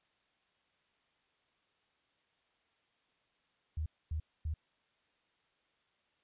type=tone bursts; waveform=sine; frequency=77.78 Hz; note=D#2; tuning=in tune; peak=-33 dBFS; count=3; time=3.77-4.54 s; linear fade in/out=5 ms; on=90 ms; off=250 ms; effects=white hiss -75 dBFS RMS until 6.23 s + resampled to 8000 Hz